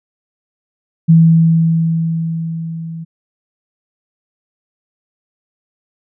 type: tone with level ramp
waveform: sine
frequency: 163.9 Hz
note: E3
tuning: 10 cents flat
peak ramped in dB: -3 to -24 dBFS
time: 1.08-3.05 s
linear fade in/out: 20 ms
effects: none